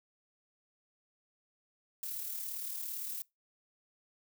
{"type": "noise with amplitude modulation", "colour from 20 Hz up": "violet", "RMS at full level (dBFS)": -38, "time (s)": [2.03, 3.22], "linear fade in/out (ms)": 0, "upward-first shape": "sine", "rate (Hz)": 37.6, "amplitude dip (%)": 40, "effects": ["noise-tail reverb RT60 0.2 s tail -23 dB re dry"]}